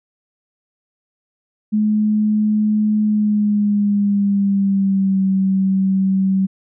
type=tone with pitch glide; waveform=sine; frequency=212.6 to 191.61 Hz; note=G#3 to G3; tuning=+41 to -39 cents; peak=-13 dBFS; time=1.72-6.47 s; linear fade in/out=20 ms; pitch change=-180 cents; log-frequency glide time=3.03-5.22 s; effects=none